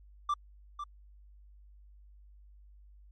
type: tone with echo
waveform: triangle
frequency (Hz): 1174.7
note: D6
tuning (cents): 0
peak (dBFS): -25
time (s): 0.29-0.34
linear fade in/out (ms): 5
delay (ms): 500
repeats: 1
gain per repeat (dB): -9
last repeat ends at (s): 0.84
effects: added 50 Hz sine -53 dBFS peak until 3.11 s + MP3 32 kbps